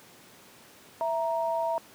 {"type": "tone pair together", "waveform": "sine", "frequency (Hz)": [661.1, 935], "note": ["E5", "A#5"], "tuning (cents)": [5, 5], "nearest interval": "tritone", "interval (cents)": 600, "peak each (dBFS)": [-28, -29], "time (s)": [1.01, 1.78], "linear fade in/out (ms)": 0, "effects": ["pink hiss -53 dBFS RMS until 1.94 s", "high-pass 150 Hz 12 dB/octave"]}